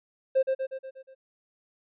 triangle tone with echo, 529 Hz, C5, 19 cents sharp, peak -15 dBFS, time 0.35-0.43 s, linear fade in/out 20 ms, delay 120 ms, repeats 6, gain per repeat -5 dB, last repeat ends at 1.15 s, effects tanh soft clip ceiling -16 dBFS + resampled to 8000 Hz

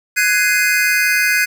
square chord, Ab dominant seventh, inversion third, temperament just, 1495.1 / 1661.2 / 2077 / 2492 Hz, Gb6 / Ab6 / C7 / Eb7, +18 / 0 / -13 / +2 cents, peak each -19 dBFS, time 0.16-1.46 s, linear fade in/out 20 ms, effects 7-bit

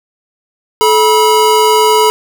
square tone pair together, 432.1 / 970 Hz, A4 / B5, -31 / -31 cents, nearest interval octave + major second, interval 1400 cents, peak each -10 dBFS, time 0.81-2.1 s, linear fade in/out 0 ms, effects none

